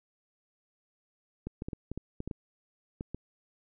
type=clicks; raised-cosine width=3 ms; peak=-23 dBFS; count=11; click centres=1.47 / 1.621 / 1.685 / 1.732 / 1.916 / 1.976 / 2.204 / 2.276 / 2.312 / 3.009 / 3.146 s; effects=none